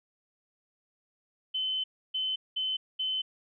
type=tone bursts at uneven times; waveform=sine; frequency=3052 Hz; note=G7; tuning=47 cents flat; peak=-28 dBFS; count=4; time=1.54-1.84 / 2.14-2.36 / 2.56-2.77 / 2.99-3.22 s; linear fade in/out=10 ms; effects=none